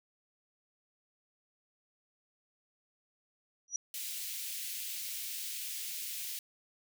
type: tone with exponential growth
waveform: sine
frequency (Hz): 5830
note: F#8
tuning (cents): -26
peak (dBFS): -27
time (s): 3.68-3.76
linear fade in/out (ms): 1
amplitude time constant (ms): 17
type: high-pass noise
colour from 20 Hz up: white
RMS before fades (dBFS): -40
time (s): 3.94-6.39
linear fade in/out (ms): 2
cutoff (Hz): 2300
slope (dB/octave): 24
effects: none